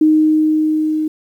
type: tone with level ramp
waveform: sine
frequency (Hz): 310.2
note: D#4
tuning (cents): -5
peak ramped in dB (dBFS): -7 to -15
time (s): 0.01-1.08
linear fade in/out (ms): 5
effects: 8-bit